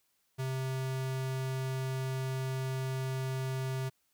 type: tone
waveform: square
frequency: 131.5 Hz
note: C3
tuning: 9 cents sharp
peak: -33 dBFS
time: 0.38-3.9 s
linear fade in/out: 20 ms
effects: white hiss -75 dBFS RMS until 4.13 s